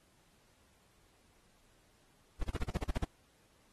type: noise bursts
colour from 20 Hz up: brown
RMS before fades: -31 dBFS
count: 10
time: 2.41-3.045 s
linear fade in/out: 5 ms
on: 23 ms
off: 45 ms
effects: pink hiss -69 dBFS RMS until 3.72 s + AAC 32 kbps